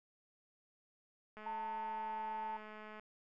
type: click train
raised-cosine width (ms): 0.5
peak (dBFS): -37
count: 349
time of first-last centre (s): 1.37-2.996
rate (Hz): 214
type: tone with pitch glide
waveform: sine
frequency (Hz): 892 to 883.3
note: A5 to A5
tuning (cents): +23 to +6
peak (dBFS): -39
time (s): 1.46-2.57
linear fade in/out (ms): 5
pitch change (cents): -17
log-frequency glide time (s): 1.8-2.24
effects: none